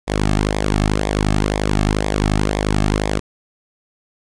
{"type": "tone with flanger", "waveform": "sawtooth", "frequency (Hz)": 51.4, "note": "G#1", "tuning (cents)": -17, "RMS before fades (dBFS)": -18, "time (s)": [0.07, 3.2], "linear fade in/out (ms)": 20, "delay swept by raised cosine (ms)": [0.69, 2.09], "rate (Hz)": 2, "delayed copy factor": -0.7, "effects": ["resampled to 22050 Hz", "8-bit"]}